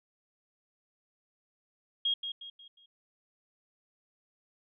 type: tone with echo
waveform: sine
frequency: 3264 Hz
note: G#7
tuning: 31 cents flat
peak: -26 dBFS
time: 2.05-2.14 s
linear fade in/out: 5 ms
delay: 180 ms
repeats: 4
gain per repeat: -8 dB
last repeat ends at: 2.86 s
effects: none